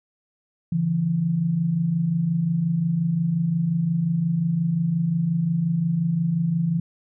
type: tone pair together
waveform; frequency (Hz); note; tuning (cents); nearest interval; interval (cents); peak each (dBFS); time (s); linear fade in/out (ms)
sine; 142.44 / 168.1; C#3 / E3; +47 / +34; minor third; 287; -27 / -20; 0.72-6.8; 5
effects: none